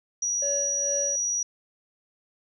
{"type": "tone", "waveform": "sine", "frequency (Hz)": 5800, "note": "F#8", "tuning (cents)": -35, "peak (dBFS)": -24, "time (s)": [0.22, 1.43], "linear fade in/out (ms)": 5}
{"type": "tone with tremolo", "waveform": "triangle", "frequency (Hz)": 566, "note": "C#5", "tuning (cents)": 36, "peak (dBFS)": -26, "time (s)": [0.42, 1.16], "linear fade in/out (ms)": 5, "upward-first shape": "sine", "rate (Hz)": 2.3, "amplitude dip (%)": 65}
{"effects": []}